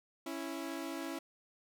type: tone pair together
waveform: sawtooth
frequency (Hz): 276.2 / 330.8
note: C#4 / E4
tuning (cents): -6 / +6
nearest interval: minor third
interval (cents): 312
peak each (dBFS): -38 / -37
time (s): 0.26-1.19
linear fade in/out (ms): 5
effects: none